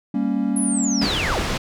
triangle chord, G diminished, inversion none, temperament equal with one note detuned, 198.62 / 233.1 / 277.2 Hz, G3 / Bb3 / Db4, +23 / 0 / 0 cents, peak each -22 / -21 / -21 dBFS, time 0.14-1.07 s, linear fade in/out 5 ms
sine linear sweep, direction down, 10800 to 66.4 Hz, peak -23 dBFS, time 0.56-1.41 s, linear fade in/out 5 ms
pink low-pass noise, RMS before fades -24 dBFS, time 1.01-1.58 s, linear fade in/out 10 ms, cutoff 5200 Hz, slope 12 dB/octave
effects none

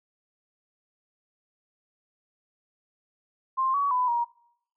sine tone with pitch steps, 1053 / 1130 / 1000 / 947 Hz, C6 / C#6 / B5 / A#5, +11 / +33 / +21 / +27 cents, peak -22 dBFS, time 3.57-4.25 s, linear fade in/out 20 ms, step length 170 ms, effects noise-tail reverb RT60 0.8 s tail -25 dB re dry

